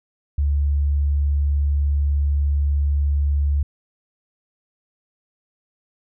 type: tone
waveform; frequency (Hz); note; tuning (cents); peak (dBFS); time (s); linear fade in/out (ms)
sine; 71.7; D2; -41; -16; 0.38-3.63; 5
effects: none